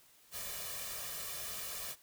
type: noise with comb filter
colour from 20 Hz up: white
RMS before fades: -42 dBFS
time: 0.31-1.96 s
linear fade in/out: 50 ms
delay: 1.7 ms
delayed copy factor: +0.7
effects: white hiss -64 dBFS RMS until 2.02 s